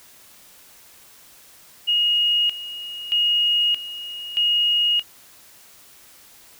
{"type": "tone with tremolo", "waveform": "sine", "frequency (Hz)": 2872, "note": "F7", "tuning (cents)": 48, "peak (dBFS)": -16, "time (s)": [1.87, 5.03], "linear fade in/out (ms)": 20, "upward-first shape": "square", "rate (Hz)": 0.8, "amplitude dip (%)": 80, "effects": ["white hiss -49 dBFS RMS until 6.59 s"]}